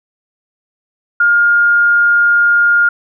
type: tone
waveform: sine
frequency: 1415 Hz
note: F6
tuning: 22 cents sharp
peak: -7 dBFS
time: 1.2-2.89 s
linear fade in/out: 5 ms
effects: none